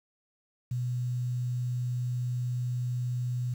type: tone with quantisation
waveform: sine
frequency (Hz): 123.47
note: B2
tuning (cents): 0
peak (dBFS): -28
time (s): 0.71-3.54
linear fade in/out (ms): 5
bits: 9
effects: none